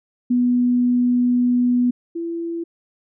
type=tone pair in turn; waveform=sine; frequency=245.7 / 336.2 Hz; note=B3 / E4; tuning=-9 / +34 cents; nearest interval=perfect fourth; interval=543 cents; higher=second; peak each=-14 / -23 dBFS; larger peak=first; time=0.3-1.91 / 2.15-2.64 s; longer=first; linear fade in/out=10 ms; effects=none